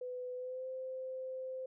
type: tone with pitch glide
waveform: sine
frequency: 500 to 518.8 Hz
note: B4 to C5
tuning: +21 to -15 cents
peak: -39 dBFS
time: 0.01-1.66 s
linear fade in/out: 5 ms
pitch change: +64 cents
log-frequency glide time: 0.35-0.67 s
effects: none